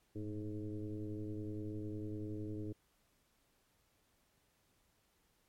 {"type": "tone with frequency modulation", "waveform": "sine", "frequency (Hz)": 208.6, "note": "G#3", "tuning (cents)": 8, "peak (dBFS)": -39, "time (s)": [0.15, 2.73], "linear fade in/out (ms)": 10, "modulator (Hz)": 107, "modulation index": 1.9, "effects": ["pink hiss -75 dBFS RMS until 5.48 s", "MP3 64 kbps"]}